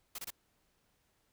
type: noise bursts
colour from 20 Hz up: white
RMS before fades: -42 dBFS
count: 3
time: 0.15-0.305 s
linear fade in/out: 5 ms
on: 35 ms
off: 25 ms
effects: pink hiss -75 dBFS RMS until 1.32 s